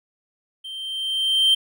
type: tone with level ramp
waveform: triangle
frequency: 3136 Hz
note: G7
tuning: in tune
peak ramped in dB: -31 to -11 dBFS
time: 0.64-1.55 s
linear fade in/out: 10 ms
effects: none